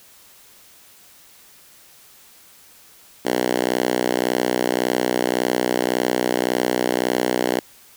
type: tone with high-pass filter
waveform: 5% pulse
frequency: 61.8 Hz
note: B1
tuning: 2 cents sharp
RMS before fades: -21 dBFS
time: 3.25-7.6 s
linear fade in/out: 5 ms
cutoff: 300 Hz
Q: 1.3
effects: white hiss -49 dBFS RMS until 7.96 s